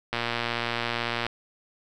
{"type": "click train", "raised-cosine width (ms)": 0.3, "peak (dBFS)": -11, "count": 135, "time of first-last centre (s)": [0.13, 1.266], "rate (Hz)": 118, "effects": []}